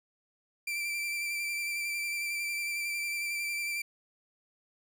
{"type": "tone with vibrato", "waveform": "40% pulse", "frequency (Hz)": 2349, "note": "D7", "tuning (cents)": 0, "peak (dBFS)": -31, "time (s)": [0.67, 3.82], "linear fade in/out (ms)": 5, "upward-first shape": "square", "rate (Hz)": 11, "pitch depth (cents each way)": 17, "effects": []}